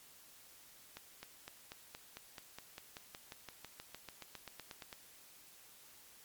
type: accelerating click train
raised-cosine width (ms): 0.2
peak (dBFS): -29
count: 24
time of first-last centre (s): 0.97-4.928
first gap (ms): 260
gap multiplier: 0.96
effects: white hiss -60 dBFS RMS until 6.24 s + MP3 96 kbps

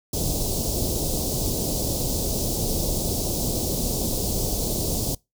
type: band-stop noise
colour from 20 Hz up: pink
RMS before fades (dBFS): -25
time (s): 0.13-5.15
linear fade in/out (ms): 5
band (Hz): 640 to 4500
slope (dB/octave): 24
effects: noise-tail reverb RT60 0.2 s tail -23 dB re dry

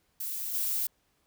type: noise with level steps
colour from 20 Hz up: violet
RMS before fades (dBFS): -35 / -30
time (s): 0.2-0.87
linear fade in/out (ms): 5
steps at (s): 0.53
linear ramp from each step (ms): 20
effects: pink hiss -72 dBFS RMS until 1.26 s

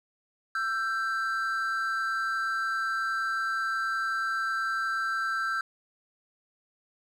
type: tone pair together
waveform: triangle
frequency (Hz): 1337.2 / 1568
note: E6 / G6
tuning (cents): +24 / 0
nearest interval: minor third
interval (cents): 276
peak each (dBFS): -28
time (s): 0.55-5.61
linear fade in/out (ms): 2
effects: none

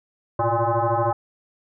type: tone with frequency modulation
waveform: sine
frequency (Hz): 110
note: A2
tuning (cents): 0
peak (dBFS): -18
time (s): 0.39-1.13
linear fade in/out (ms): 5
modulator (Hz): 233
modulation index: 4.4
effects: none

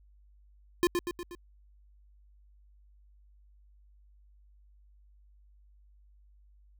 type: tone with echo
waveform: square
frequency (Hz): 350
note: F4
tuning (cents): +4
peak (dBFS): -22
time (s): 0.83-0.87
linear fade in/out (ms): 0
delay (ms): 120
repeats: 4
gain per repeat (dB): -5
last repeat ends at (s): 1.35
effects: added 50 Hz sine -57 dBFS peak until 6.79 s

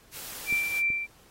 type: noise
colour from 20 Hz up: white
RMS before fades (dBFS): -40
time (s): 0.11-0.83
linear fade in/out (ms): 50
type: tone with tremolo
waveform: sine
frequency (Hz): 2349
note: D7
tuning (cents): 0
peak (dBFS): -22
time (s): 0.46-1.07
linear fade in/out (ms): 50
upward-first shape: triangle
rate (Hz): 3.2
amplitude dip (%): 60
type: clicks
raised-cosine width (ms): 3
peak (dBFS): -30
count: 2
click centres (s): 0.526 / 0.903
effects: pink hiss -58 dBFS RMS until 1.3 s + AAC 48 kbps

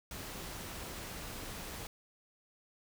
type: noise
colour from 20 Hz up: pink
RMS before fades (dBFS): -44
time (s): 0.11-1.87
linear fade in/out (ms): 2
effects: none

